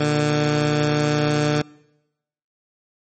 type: tone pair together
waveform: 15% pulse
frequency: 118.18 / 148.9 Hz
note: A#2 / D3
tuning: +24 / +24 cents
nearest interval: major third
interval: 400 cents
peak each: -23 / -11 dBFS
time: 0-1.62 s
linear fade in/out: 5 ms
effects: noise-tail reverb RT60 0.9 s tail -24 dB re dry + MP3 32 kbps